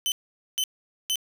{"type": "tone bursts", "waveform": "sawtooth", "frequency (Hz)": 3046, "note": "F#7", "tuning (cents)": 50, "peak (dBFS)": -20, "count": 3, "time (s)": [0.06, 1.157], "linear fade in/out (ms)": 0, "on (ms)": 59, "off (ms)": 460, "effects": []}